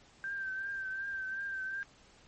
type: tone with vibrato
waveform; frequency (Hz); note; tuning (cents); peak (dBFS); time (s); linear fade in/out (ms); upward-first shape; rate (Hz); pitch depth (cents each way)
sine; 1568; G6; 0; -35; 0.24-1.83; 0; triangle; 2.7; 44
effects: pink hiss -61 dBFS RMS until 2.27 s + MP3 32 kbps